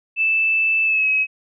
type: tone with pitch glide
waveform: sine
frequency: 2637 to 2555 Hz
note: E7 to D#7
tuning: 0 to +45 cents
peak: -15 dBFS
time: 0.16-1.27 s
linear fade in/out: 50 ms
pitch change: -55 cents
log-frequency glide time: 0.84-1.08 s
effects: none